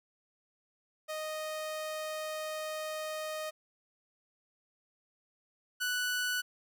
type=tone pair in turn; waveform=sawtooth; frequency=621 / 1482.6 Hz; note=D#5 / F#6; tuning=-3 / +3 cents; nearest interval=octave + minor third; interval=1506 cents; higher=second; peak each=-32 / -27 dBFS; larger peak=second; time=1.08-3.51 / 5.8-6.42 s; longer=first; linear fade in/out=20 ms; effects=none